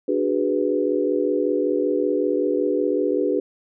sine chord, G# half-diminished seventh, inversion second, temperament equal with one note detuned, 295 / 370 / 415.3 / 493.9 Hz, D4 / F#4 / G#4 / B4, +8 / 0 / 0 / 0 cents, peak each -24 dBFS, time 0.08-3.4 s, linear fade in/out 5 ms, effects none

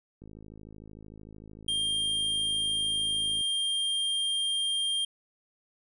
click train, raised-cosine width 3 ms, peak -35 dBFS, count 171, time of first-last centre 0.22-3.409 s, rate 53.3 Hz
square tone, 3200 Hz, G7, 35 cents sharp, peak -27 dBFS, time 1.68-5.05 s, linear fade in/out 5 ms
effects resampled to 24000 Hz

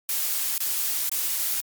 blue noise bursts, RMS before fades -26 dBFS, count 3, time 0.09-1.606 s, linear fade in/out 2 ms, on 490 ms, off 23 ms, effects Opus 48 kbps

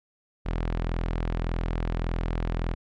sawtooth tone, 41.74 Hz, E1, 22 cents sharp, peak -22 dBFS, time 0.45-2.75 s, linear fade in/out 20 ms, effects low-pass 3000 Hz 12 dB/octave

